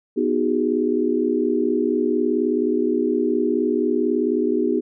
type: chord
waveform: sine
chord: G# minor seventh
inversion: first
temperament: equal with one note detuned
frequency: 246.9 / 311.1 / 370 / 409.4 Hz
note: B3 / D#4 / F#4 / G#4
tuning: 0 / 0 / 0 / -25 cents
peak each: -23 dBFS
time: 0.16-4.81 s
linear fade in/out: 20 ms
effects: none